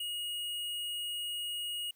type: tone with hard clipping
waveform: sine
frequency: 2880 Hz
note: F#7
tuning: 47 cents flat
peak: -36 dBFS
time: 0-1.91 s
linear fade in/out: 5 ms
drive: 14 dB
effects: white hiss -71 dBFS RMS until 1.95 s